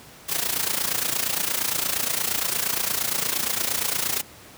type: noise with amplitude modulation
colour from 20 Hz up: white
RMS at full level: -22 dBFS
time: 0.28-4.22 s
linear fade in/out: 20 ms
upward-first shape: sine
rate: 28.6 Hz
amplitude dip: 75%
effects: pink hiss -46 dBFS RMS until 4.57 s + high-pass 80 Hz 12 dB/octave